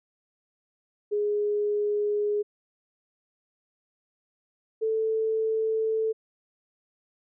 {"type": "tone pair in turn", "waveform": "sine", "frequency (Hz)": [415.3, 441.6], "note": ["G#4", "A4"], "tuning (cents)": [0, 6], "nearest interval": "minor second", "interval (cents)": 106, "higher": "second", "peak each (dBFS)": -23, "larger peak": "neither", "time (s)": [[1.11, 2.43], [4.81, 6.13]], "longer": "neither", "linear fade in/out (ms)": 20, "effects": []}